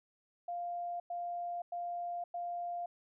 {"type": "tone bursts", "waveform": "sine", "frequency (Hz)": 698.5, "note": "F5", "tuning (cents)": 0, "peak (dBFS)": -36, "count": 4, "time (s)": [0.48, 2.86], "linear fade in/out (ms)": 5, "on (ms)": 520, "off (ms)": 100, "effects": []}